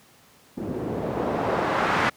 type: noise with low-pass filter sweep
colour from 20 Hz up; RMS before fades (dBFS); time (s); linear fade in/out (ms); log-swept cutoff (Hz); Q
white; -25; 0.57-2.1; 10; 270 to 1700; 1.1
effects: pink hiss -55 dBFS RMS until 2.16 s + high-pass 100 Hz 12 dB/octave